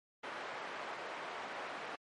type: band-pass noise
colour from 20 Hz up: pink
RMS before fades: -44 dBFS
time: 0.23-1.96 s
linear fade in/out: 10 ms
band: 560 to 2000 Hz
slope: 12 dB/octave
effects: MP3 48 kbps